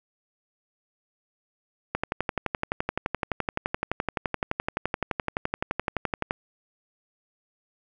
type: click train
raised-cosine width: 0.5 ms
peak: -10 dBFS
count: 52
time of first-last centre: 1.95-6.309 s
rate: 11.7 Hz
effects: none